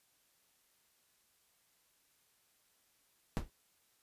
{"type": "noise with exponential decay", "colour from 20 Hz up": "brown", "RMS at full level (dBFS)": -28, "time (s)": [3.37, 3.5], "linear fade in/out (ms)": 0, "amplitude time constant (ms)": 28, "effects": ["white hiss -73 dBFS RMS until 4.02 s", "resampled to 32000 Hz"]}